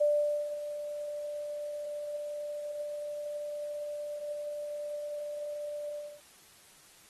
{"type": "tone with ADSR envelope", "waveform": "sine", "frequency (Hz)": 590, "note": "D5", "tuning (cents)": 8, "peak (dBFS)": -22, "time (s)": [0, 6.21], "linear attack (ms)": 15, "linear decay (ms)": 490, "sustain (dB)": -13, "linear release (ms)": 270, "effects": ["white hiss -58 dBFS RMS until 7.09 s", "AAC 32 kbps"]}